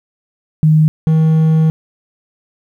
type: tone pair in turn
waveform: sine / triangle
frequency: 155.56 / 158.83 Hz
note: D#3 / D#3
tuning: 0 / +36 cents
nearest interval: unison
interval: 36 cents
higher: second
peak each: -6 dBFS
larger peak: neither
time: 0.63-0.88 / 1.07-1.7 s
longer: second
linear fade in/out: 0 ms
effects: 8-bit